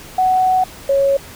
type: tone pair in turn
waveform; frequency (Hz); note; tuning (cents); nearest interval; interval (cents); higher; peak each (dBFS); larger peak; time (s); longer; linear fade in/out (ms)
sine; 745 / 552.1; F#5 / C#5; +12 / -7; perfect fourth; 519; first; -11; neither; 0.18-0.64 / 0.89-1.17; first; 5
effects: pink hiss -37 dBFS RMS until 1.35 s